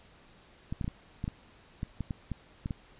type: clicks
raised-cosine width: 5 ms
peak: -21 dBFS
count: 12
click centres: 0.725 / 0.812 / 0.844 / 0.879 / 1.241 / 1.279 / 1.831 / 2.007 / 2.108 / 2.317 / 2.659 / 2.708 s
effects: pink hiss -58 dBFS RMS until 2.99 s + resampled to 8000 Hz